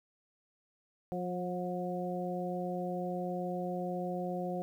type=harmonic tone with a mistuned harmonic; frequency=178.8 Hz; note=F3; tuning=41 cents sharp; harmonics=1 / 2 / 3 / 4; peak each=-37 / -40 / -39 / -40 dBFS; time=1.12-4.62 s; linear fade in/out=0 ms; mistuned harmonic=4; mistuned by=+19 cents; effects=11-bit